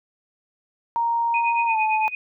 sine tone with pitch glide, 932.3 to 869.9 Hz, A#5 to A5, 0 to -20 cents, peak -19 dBFS, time 0.96-2.08 s, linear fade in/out 0 ms, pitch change -120 cents, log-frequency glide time 1.66-1.78 s
sine tone with tremolo, 2489 Hz, D#7, in tune, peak -20 dBFS, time 1.34-2.15 s, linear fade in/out 2 ms, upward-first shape triangle, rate 8.8 Hz, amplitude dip 95%
effects none

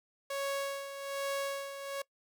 sawtooth tone with tremolo, 554.4 Hz, C#5, in tune, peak -28 dBFS, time 0.3-2.02 s, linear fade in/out 5 ms, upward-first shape sine, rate 1.2 Hz, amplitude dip 65%, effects noise-tail reverb RT60 0.1 s tail -22 dB re dry

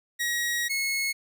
sawtooth tone pair in turn, 1900 / 2180 Hz, A#6 / C#7, +33 / -29 cents, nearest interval major second, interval 238 cents, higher second, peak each -22 dBFS, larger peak neither, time 0.19-0.69 / 0.69-1.13 s, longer first, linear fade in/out 20 ms, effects none

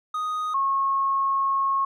triangle / sine tone pair in turn, 1244.5 / 1090 Hz, D#6 / C#6, 0 / -29 cents, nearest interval major second, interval 229 cents, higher first, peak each -23 / -20 dBFS, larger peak second, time 0.14-0.54 / 0.54-1.85 s, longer second, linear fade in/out 5 ms, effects none

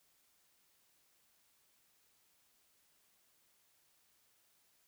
silence, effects white hiss -73 dBFS RMS until 4.87 s

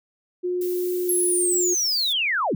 sine tone with pitch glide, 359.2 to 356.5 Hz, F4 to F4, +49 to +36 cents, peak -22 dBFS, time 0.43-1.75 s, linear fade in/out 20 ms, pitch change -13 cents, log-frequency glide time 1.03-1.23 s
violet noise, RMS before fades -36 dBFS, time 0.61-2.13 s, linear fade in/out 5 ms
sine linear sweep, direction down, 11370 to 132.8 Hz, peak -20 dBFS, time 1.09-2.55 s, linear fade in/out 2 ms
effects none

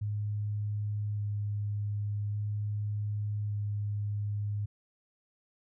sine tone with vibrato, 103.83 Hz, G#2, in tune, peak -30 dBFS, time 0.01-4.66 s, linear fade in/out 10 ms, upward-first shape square, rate 0.43 Hz, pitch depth 8 cents each way, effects none

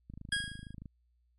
click train, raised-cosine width 5 ms, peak -33 dBFS, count 21, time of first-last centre 0.1-0.858 s, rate 26.4 Hz
25% pulse tone with exponential decay, 1642 Hz, G#6, 20 cents flat, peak -23 dBFS, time 0.32-0.74 s, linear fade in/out 5 ms, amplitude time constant 90 ms
effects added 60 Hz sine -68 dBFS peak until 1.38 s + MP3 48 kbps

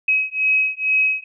sine beating tone pair, 2546 / 2548.2 Hz, D#7 / D#7, +39 / +41 cents, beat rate 2.2 Hz, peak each -19 dBFS, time 0.08-1.24 s, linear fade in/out 5 ms, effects none

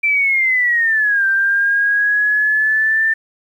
sine linear two-way sweep, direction down then up, 2349 to 1568 to 1789 Hz, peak -12 dBFS, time 0.03-3.14 s, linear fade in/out 10 ms, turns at 1.26 s, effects 8-bit

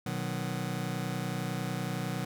sawtooth chord, B major, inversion none, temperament just, 123.47 / 154.34 / 185.21 Hz, B2 / D#3 / F#3, 0 / -14 / +2 cents, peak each -32 dBFS, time 0.06-2.25 s, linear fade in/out 5 ms, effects none

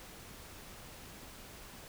silence, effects pink hiss -51 dBFS RMS until 1.88 s

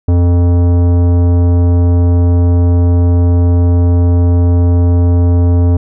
sine tone with tanh clipping, 87.31 Hz, F2, in tune, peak -8 dBFS, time 0.08-5.77 s, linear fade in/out 5 ms, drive 15 dB, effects none

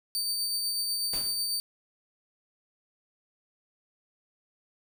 sawtooth tone with tremolo, 4600 Hz, D8, 37 cents flat, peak -24 dBFS, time 0.15-1.6 s, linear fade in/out 0 ms, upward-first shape triangle, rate 8.1 Hz, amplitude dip 30%
pink noise with exponential decay, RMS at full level -38 dBFS, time 1.13-1.54 s, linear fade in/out 2 ms, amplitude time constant 89 ms
effects none

